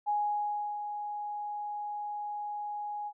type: tone with ADSR envelope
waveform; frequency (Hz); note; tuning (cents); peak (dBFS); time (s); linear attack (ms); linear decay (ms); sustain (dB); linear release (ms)
sine; 831; G#5; +1; -26; 0.06-3.13; 28; 690; -8; 59
effects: none